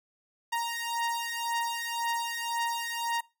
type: beating tone pair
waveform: sawtooth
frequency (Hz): 932.3 / 934.2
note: A#5 / A#5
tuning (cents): 0 / +3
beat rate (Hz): 1.9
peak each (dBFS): -29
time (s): 0.52-3.21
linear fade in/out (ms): 10
effects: noise-tail reverb RT60 0.3 s tail -23 dB re dry